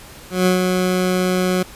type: tone with ADSR envelope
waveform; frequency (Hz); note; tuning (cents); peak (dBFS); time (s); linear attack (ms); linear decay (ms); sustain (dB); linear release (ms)
20% pulse; 183.2; F#3; -17; -7; 0.3-1.63; 160; 120; -4; 6
effects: pink hiss -40 dBFS RMS until 1.75 s + resampled to 32000 Hz